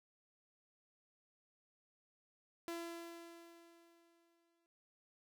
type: tone with exponential decay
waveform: sawtooth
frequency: 337.8 Hz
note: E4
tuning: 42 cents sharp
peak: -37 dBFS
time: 2.68-4.66 s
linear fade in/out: 0 ms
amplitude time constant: 430 ms
effects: none